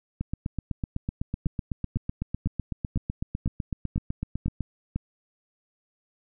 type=two click trains; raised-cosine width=5 ms; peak=-15 / -16 dBFS; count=8 / 36; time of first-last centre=1.46-4.96 / 0.21-4.607 s; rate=2 / 7.96 Hz; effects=none